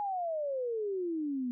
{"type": "exponential sweep", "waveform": "sine", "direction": "down", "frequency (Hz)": [841, 240], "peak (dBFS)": -31, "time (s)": [0, 1.51], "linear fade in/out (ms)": 0, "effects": []}